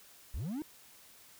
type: linear sweep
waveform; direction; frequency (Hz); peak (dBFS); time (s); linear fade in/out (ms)
triangle; up; 40.44 to 323.7; -33; 0.34-0.62; 0
effects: white hiss -58 dBFS RMS until 1.39 s